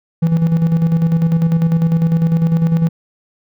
triangle tone with tremolo, 164.81 Hz, E3, in tune, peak -7 dBFS, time 0.22-2.89 s, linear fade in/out 10 ms, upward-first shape square, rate 10 Hz, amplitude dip 50%, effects none

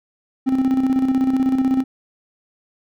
triangle tone with tremolo, 262.9 Hz, C4, 8 cents sharp, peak -11 dBFS, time 0.46-1.84 s, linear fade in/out 20 ms, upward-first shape square, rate 16 Hz, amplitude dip 50%, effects none

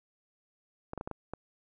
clicks, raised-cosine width 1 ms, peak -23 dBFS, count 6, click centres 0.934 / 0.977 / 1.011 / 1.075 / 1.113 / 1.336 s, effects none

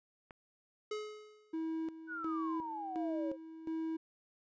click, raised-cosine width 0.5 ms, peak -35 dBFS, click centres 0.308 s
square tone with exponential decay, 424.9 Hz, G#4, 40 cents sharp, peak -36 dBFS, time 0.91-1.65 s, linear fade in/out 5 ms, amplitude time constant 160 ms
triangle tone with tremolo, 322.5 Hz, E4, 38 cents flat, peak -33 dBFS, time 1.53-3.97 s, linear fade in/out 10 ms, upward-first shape square, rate 1.4 Hz, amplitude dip 75%
sine exponential sweep, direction down, 1514 to 520 Hz, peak -39 dBFS, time 2.07-3.37 s, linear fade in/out 50 ms
effects resampled to 16000 Hz

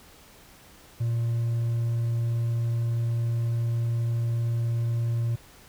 triangle tone with hard clipping, 116.8 Hz, A#2, 4 cents sharp, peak -24 dBFS, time 1-5.36 s, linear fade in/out 10 ms, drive 5 dB, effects pink hiss -52 dBFS RMS until 5.68 s

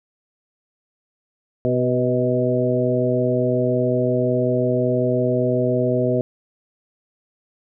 harmonic tone with a mistuned harmonic, 125.5 Hz, B2, 28 cents sharp, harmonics 1 / 2 / 3 / 4 / 5, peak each -23 / -23 / -23 / -23 / -23 dBFS, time 1.65-6.21 s, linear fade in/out 0 ms, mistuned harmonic 4, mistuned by -26 cents, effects none

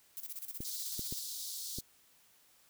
violet noise with tremolo, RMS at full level -42 dBFS, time 0.17-1.19 s, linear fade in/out 0 ms, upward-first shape square, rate 16 Hz, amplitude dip 75%
clicks, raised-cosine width 3 ms, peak -29 dBFS, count 4, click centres 0.605 / 0.994 / 1.125 / 1.786 s
pink high-pass noise, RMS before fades -42 dBFS, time 0.64-1.81 s, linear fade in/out 10 ms, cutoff 3800 Hz, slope 48 dB/octave
effects white hiss -66 dBFS RMS until 2.69 s

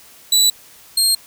25% pulse tone pair in turn, 3951 / 4216 Hz, B7 / C8, 0 / +12 cents, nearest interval minor second, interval 112 cents, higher second, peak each -7 / -8 dBFS, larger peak first, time 0.32-0.5 / 0.97-1.15 s, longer neither, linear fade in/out 5 ms, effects white hiss -45 dBFS RMS until 1.26 s

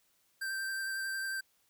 square tone with vibrato, 1568 Hz, G6, in tune, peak -35 dBFS, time 0.41-1.41 s, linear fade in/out 10 ms, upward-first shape triangle, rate 11 Hz, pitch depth 17 cents each way, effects white hiss -72 dBFS RMS until 1.69 s

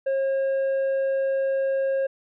triangle tone with tanh clipping, 540 Hz, C#5, 45 cents flat, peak -22 dBFS, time 0.06-2.07 s, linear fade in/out 10 ms, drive 9 dB, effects none

